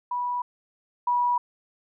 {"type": "tone pair in turn", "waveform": "sine", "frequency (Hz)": [979, 972.8], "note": ["B5", "B5"], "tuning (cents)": [-15, -26], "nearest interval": "unison", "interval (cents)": 11, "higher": "first", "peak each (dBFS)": [-25, -20], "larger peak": "second", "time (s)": [[0.11, 0.42], [1.07, 1.38]], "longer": "neither", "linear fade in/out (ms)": 5, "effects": []}